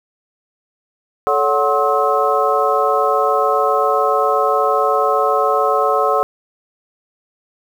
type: tone cluster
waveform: sine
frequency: 435.6 / 563 / 738 / 1065 / 1290 Hz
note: A4 / C#5 / F#5 / C6 / E6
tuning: -17 / +27 / -5 / +30 / -38 cents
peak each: -19 dBFS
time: 1.27-6.23 s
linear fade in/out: 0 ms
effects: 7-bit